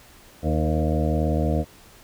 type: harmonic tone with a mistuned harmonic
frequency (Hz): 77.78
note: D#2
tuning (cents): 0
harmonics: 1 / 2 / 3 / 4 / 6 / 7 / 8 / 9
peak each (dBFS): -23 / -26 / -28 / -29 / -31 / -31 / -32 / -33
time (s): 0.42-1.65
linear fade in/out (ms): 50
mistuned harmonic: 7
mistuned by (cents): -20
effects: pink hiss -50 dBFS RMS until 2.03 s